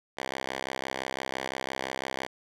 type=tone with band-pass filter; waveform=5% pulse; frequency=65.9 Hz; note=C2; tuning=13 cents sharp; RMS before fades=-35 dBFS; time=0.17-2.27 s; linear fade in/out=10 ms; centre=1900 Hz; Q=0.54; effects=none